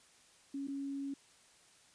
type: tone with dropouts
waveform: sine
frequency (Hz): 277.2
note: C#4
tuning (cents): 0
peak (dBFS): -37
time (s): 0.54-1.14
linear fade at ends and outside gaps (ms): 5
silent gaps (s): 0.673-0.682
effects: white hiss -64 dBFS RMS until 1.94 s + resampled to 22050 Hz